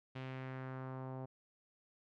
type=tone with low-pass filter sweep; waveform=sawtooth; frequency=130.81 Hz; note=C3; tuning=in tune; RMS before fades=-45 dBFS; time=0.15-1.26 s; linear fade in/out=10 ms; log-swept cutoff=3000 to 780 Hz; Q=1.7; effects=none